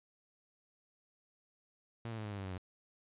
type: tone with pitch steps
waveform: sawtooth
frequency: 115.6 / 111.73 / 107.98 / 104.37 / 100.87 / 97.49 / 94.22 / 91.07 Hz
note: A#2 / A2 / A2 / G#2 / G2 / G2 / F#2 / F#2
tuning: -14 / +27 / -32 / +9 / +50 / -9 / +32 / -27 cents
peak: -36 dBFS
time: 2.05-2.578 s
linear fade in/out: 0 ms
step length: 66 ms
effects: resampled to 8000 Hz